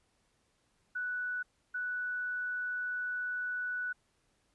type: tone bursts at uneven times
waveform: sine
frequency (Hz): 1481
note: F#6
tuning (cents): +1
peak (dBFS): -33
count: 2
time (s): 0.95-1.43 / 1.74-3.93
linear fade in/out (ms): 10
effects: pink hiss -74 dBFS RMS until 4.54 s + resampled to 24000 Hz